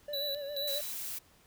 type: tone with vibrato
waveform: triangle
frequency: 571 Hz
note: D5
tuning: 49 cents flat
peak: -35 dBFS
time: 0.08-0.81 s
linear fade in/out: 5 ms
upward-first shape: sine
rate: 7.4 Hz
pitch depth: 61 cents each way
type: tone with tremolo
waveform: square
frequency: 3951 Hz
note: B7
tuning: in tune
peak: -34 dBFS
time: 0.13-0.92 s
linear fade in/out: 5 ms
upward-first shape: square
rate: 2.3 Hz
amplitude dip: 80%
type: noise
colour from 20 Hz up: blue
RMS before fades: -39 dBFS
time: 0.67-1.19 s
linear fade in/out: 10 ms
effects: pink hiss -63 dBFS RMS until 1.46 s